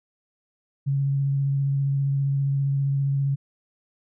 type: tone with vibrato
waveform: sine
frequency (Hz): 138.59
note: C#3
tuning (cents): 0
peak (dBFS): -20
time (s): 0.86-3.36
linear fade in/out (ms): 20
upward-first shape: sine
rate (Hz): 15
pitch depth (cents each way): 14
effects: none